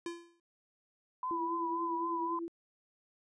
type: tone with exponential decay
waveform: square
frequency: 341.5 Hz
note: F4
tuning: 39 cents flat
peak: -35 dBFS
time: 0.06-0.4 s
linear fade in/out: 2 ms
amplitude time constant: 73 ms
type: tone with vibrato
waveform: sine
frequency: 1000 Hz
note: B5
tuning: 21 cents sharp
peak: -33 dBFS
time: 1.23-2.39 s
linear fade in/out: 2 ms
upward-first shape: triangle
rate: 3.8 Hz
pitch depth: 54 cents each way
type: tone with tremolo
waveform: sine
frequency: 336.4 Hz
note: E4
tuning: 35 cents sharp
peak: -34 dBFS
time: 1.31-2.48 s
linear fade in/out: 0 ms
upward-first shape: triangle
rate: 10 Hz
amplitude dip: 60%
effects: resampled to 22050 Hz